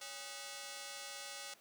5% pulse ring-modulated tone, 688 Hz, F5, 26 cents flat, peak -31 dBFS, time 0.01-1.54 s, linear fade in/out 5 ms, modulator 127 Hz, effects pink hiss -64 dBFS RMS until 1.6 s + high-pass 300 Hz 12 dB/octave

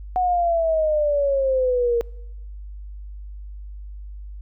sine exponential sweep, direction down, 740 to 465.3 Hz, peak -17 dBFS, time 0.16-2.01 s, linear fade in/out 0 ms, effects noise-tail reverb RT60 0.9 s tail -25 dB re dry + added 50 Hz sine -33 dBFS peak until 4.41 s

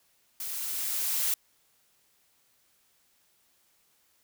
blue noise with level ramp, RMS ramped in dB -36 to -27 dBFS, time 0.4-1.34 s, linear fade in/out 2 ms, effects white hiss -68 dBFS RMS until 4.23 s

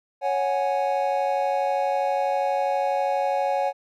triangle chord, C# suspended fourth, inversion none, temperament just, 554.4 / 739.2 / 831.5 Hz, C#5 / F#5 / G#5, 0 / -2 / +2 cents, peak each -23 / -24 / -24 dBFS, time 0.21-3.73 s, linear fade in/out 50 ms, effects none

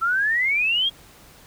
sine exponential sweep, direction up, 1318.5 to 3322 Hz, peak -18 dBFS, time 0.01-0.9 s, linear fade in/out 20 ms, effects pink hiss -49 dBFS RMS until 1.46 s

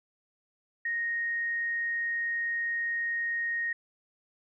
sine tone, 1864.7 Hz, A#6, in tune, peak -28 dBFS, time 0.85-3.73 s, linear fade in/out 5 ms, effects none

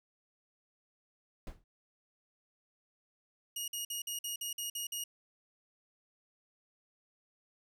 brown noise with exponential decay, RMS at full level -37 dBFS, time 1.47-1.64 s, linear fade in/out 1 ms, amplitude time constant 36 ms
15% pulse tone bursts, 2874 Hz, F7, 49 cents sharp, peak -29 dBFS, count 9, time 3.56-5.04 s, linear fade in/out 5 ms, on 120 ms, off 50 ms
effects none

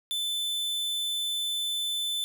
45% pulse tone, 3520 Hz, A7, in tune, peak -28 dBFS, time 0.11-2.24 s, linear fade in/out 0 ms, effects none

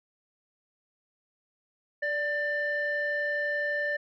sine tone pair together, 584.4 / 1785 Hz, D5 / A6, -9 / +24 cents, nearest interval octave + perfect fifth, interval 1933 cents, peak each -30 / -27 dBFS, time 2.02-3.97 s, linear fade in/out 10 ms, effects tanh soft clip ceiling -22 dBFS

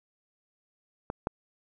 clicks, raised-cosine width 1 ms, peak -18 / -14 dBFS, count 2, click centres 1.101 / 1.271 s, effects none

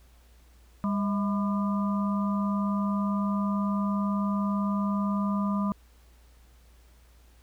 harmonic tone with a mistuned harmonic, 200.5 Hz, G3, 39 cents sharp, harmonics 1 / 3 / 5 / 6, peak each -25 / -39 / -36 / -36 dBFS, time 0.84-5.72 s, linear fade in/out 0 ms, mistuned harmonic 3, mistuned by +100 cents, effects added 59 Hz sine -54 dBFS peak until 7.42 s + pink hiss -63 dBFS RMS until 7.42 s

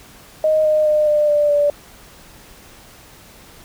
sine tone with pitch steps, 622.3 / 614.1 / 606 / 598 / 590.1 / 582.3 Hz, D#5 / D#5 / D#5 / D5 / D5 / D5, 0 / -23 / -46 / +31 / +8 / -15 cents, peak -12 dBFS, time 0.44-1.7 s, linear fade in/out 2 ms, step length 210 ms, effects pink hiss -44 dBFS RMS until 3.64 s

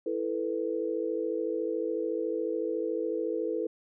sine chord, E suspended fourth, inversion none, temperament equal, 329.6 / 440 / 493.9 Hz, E4 / A4 / B4, 0 / 0 / 0 cents, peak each -33 / -32 / -33 dBFS, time 0.06-3.67 s, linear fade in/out 5 ms, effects none

